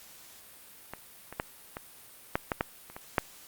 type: clicks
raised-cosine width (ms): 0.5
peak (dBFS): -22 / -26 / -14 / -21 / -10 / -12 / -11 / -30 / -25 / -8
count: 10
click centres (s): 0.936 / 1.326 / 1.399 / 1.769 / 2.355 / 2.518 / 2.609 / 2.9 / 2.965 / 3.182
effects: white hiss -52 dBFS RMS until 3.47 s + Opus 48 kbps